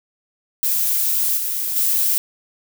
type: noise with level steps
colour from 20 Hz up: violet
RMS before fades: -19 / -23 / -18 dBFS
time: 0.63-2.18 s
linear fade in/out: 0 ms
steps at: 1.37 / 1.76 s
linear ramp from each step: 5 ms
effects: none